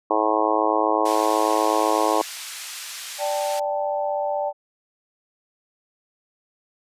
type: harmonic tone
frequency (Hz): 108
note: A2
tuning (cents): -32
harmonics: 3 / 4 / 5 / 6 / 7 / 8 / 9 / 10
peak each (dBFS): -26 / -26 / -26 / -26 / -26 / -26 / -26 / -26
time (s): 0.1-2.22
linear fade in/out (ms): 5
type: band-pass noise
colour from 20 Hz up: white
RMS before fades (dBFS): -35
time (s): 1.05-3.6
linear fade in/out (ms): 10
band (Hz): 1400 to 8500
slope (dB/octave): 12
type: chord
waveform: sine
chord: D suspended fourth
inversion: none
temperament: equal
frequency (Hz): 587.3 / 784 / 880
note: D5 / G5 / A5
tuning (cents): 0 / 0 / 0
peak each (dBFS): -24 / -27 / -29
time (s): 3.18-4.53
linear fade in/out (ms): 50
effects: resampled to 32000 Hz